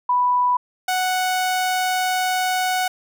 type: tone pair in turn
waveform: sine / sawtooth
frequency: 987.8 / 740 Hz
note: B5 / F#5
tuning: 0 / 0 cents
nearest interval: perfect fourth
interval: 500 cents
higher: first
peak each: -15 dBFS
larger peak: neither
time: 0.09-0.57 / 0.88-2.88 s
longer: second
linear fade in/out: 5 ms
effects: none